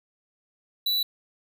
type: tone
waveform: square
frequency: 3951 Hz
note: B7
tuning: in tune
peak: -23 dBFS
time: 0.86-1.03 s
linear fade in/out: 5 ms
effects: 10-bit